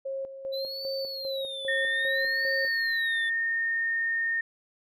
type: tone with tremolo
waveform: sine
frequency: 540 Hz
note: C#5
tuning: 45 cents flat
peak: -30 dBFS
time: 0.05-2.68 s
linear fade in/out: 10 ms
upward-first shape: square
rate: 2.5 Hz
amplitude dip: 65%
type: tone with vibrato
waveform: triangle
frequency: 3955 Hz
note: B7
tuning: 2 cents sharp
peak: -33 dBFS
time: 0.52-3.3 s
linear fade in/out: 20 ms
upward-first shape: sine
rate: 0.61 Hz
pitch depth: 240 cents each way
type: tone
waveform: sine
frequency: 1832 Hz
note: A#6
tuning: 31 cents flat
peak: -25 dBFS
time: 1.68-4.41 s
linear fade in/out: 5 ms
effects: none